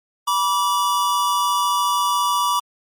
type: tone pair together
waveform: square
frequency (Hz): 973.1 / 1159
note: B5 / D6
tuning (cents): -26 / -23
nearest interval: minor third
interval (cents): 303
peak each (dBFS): -21 / -20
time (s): 0.27-2.6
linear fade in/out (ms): 10
effects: MP3 64 kbps